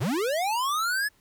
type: linear sweep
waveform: square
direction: up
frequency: 90.7 to 1732 Hz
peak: -25 dBFS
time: 0-1.09 s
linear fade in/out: 20 ms
effects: pink hiss -64 dBFS RMS until 1.2 s